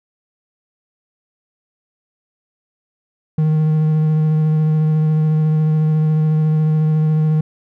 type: tone with vibrato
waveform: triangle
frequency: 155.4 Hz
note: D#3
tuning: 2 cents flat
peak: -10 dBFS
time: 3.38-7.41 s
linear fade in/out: 5 ms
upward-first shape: triangle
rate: 14 Hz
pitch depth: 17 cents each way
effects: none